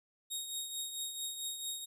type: tone with tremolo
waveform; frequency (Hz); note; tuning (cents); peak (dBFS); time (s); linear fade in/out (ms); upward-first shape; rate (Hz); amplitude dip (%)
15% pulse; 3745; A#7; +7; -28; 0.3-1.86; 20; triangle; 4.5; 60
effects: resampled to 32000 Hz